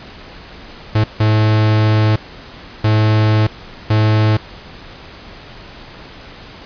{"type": "tone bursts at uneven times", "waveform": "45% pulse", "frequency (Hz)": 108.1, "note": "A2", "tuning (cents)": -30, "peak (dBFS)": -10, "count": 4, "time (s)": [[0.95, 1.04], [1.2, 2.16], [2.84, 3.47], [3.9, 4.37]], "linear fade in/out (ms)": 5, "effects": ["pink hiss -36 dBFS RMS until 6.65 s", "resampled to 11025 Hz"]}